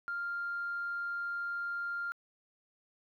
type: tone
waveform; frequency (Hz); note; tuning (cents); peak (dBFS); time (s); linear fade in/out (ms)
sine; 1396.9; F6; 0; -33; 0.08-2.12; 0
effects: tanh soft clip ceiling -29 dBFS + 12-bit